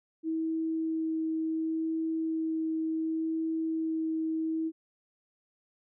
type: tone with vibrato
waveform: sine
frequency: 321.2 Hz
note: E4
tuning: 45 cents flat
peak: -28 dBFS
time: 0.23-4.72 s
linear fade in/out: 50 ms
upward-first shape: sine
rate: 0.69 Hz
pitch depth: 8 cents each way
effects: none